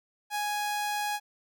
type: tone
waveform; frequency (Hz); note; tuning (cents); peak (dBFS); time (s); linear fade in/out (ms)
sawtooth; 831; G#5; +1; -25; 0.3-1.2; 50
effects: none